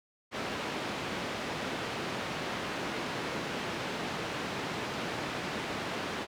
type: band-pass noise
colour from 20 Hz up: pink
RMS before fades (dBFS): -36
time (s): 0.31-6.27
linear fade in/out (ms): 50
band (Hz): 170 to 3600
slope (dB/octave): 12
effects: none